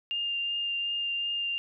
sine tone with vibrato, 2804 Hz, F7, 6 cents sharp, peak -28 dBFS, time 0.11-1.58 s, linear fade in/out 0 ms, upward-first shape triangle, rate 2.7 Hz, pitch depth 12 cents each way, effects none

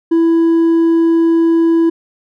sine tone with hard clipping, 331.1 Hz, E4, 8 cents sharp, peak -9 dBFS, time 0.11-1.9 s, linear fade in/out 10 ms, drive 2 dB, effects none

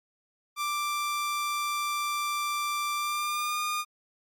sawtooth tone with pitch glide, 1178 to 1215.3 Hz, D6 to D#6, +5 to -41 cents, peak -24 dBFS, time 0.56-3.85 s, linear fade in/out 50 ms, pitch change +54 cents, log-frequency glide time 2.95-3.59 s, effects MP3 96 kbps

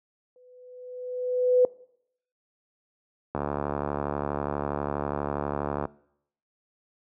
sine tone with exponential growth, 500 Hz, B4, 21 cents sharp, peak -14 dBFS, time 0.36-1.65 s, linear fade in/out 1 ms, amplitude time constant 280 ms
click train, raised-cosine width 1 ms, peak -14 dBFS, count 182, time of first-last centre 3.35-5.853 s, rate 72.3 Hz
effects noise-tail reverb RT60 0.7 s tail -22 dB re dry + high-pass 80 Hz 12 dB/octave

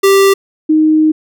square / sine tone pair in turn, 392 / 311.1 Hz, G4 / D#4, 0 / 0 cents, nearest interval major third, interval 400 cents, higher first, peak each -6 dBFS, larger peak neither, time 0.03-0.34 / 0.69-1.12 s, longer second, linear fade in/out 10 ms, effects none

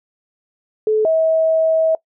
sine tone pair in turn, 432.1 / 643.3 Hz, A4 / E5, -31 / -42 cents, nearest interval perfect fifth, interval 689 cents, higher second, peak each -12 dBFS, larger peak neither, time 0.87-1.05 / 1.05-1.95 s, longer second, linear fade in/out 2 ms, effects noise-tail reverb RT60 0.1 s tail -20 dB re dry

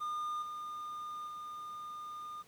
triangle tone with level steps, 1214 Hz, D#6, 43 cents flat, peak -33 / -38 / -40 dBFS, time 0-2.43 s, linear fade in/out 20 ms, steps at 0.42 / 1.27 s, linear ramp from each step 5 ms, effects pink hiss -63 dBFS RMS until 2.47 s + high-pass 100 Hz 12 dB/octave

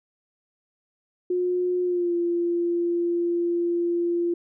sine tone with pitch glide, 359.8 to 344.7 Hz, F#4 to F4, -48 to -23 cents, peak -21 dBFS, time 1.3-4.34 s, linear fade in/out 5 ms, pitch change -75 cents, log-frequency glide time 1.84-2.14 s, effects none

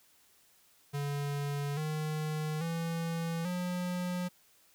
square tone with pitch steps, 143.1 / 154.26 / 166.29 / 179.26 Hz, D3 / D#3 / E3 / F3, -45 / -15 / +15 / +45 cents, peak -33 dBFS, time 0.93-4.29 s, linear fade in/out 20 ms, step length 840 ms, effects white hiss -65 dBFS RMS until 4.74 s

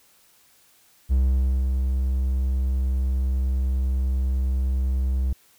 triangle tone with ADSR envelope, 65 Hz, C2, 11 cents flat, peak -14 dBFS, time 1.09-5.33 s, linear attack 31 ms, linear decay 540 ms, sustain -4 dB, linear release 5 ms, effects white hiss -58 dBFS RMS until 5.58 s

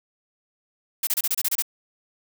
blue noise bursts, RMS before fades -23 dBFS, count 9, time 1.03-1.623 s, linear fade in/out 5 ms, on 41 ms, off 28 ms, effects none

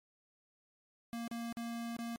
square tone with dropouts, 233.1 Hz, A#3, in tune, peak -39 dBFS, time 1.13-2.16 s, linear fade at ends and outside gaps 0 ms, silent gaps 1.277-1.313 / 1.525-1.57 / 1.966-1.989 s, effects MP3 64 kbps

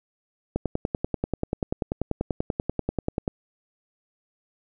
click train, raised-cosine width 2 ms, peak -11 dBFS, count 29, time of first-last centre 0.56-3.278 s, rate 10.3 Hz, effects none

